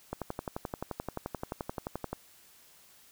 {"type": "click train", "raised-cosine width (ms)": 1, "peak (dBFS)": -20, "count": 24, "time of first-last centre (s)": [0.13, 2.13], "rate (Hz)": 11.5, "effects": ["white hiss -59 dBFS RMS until 3.11 s"]}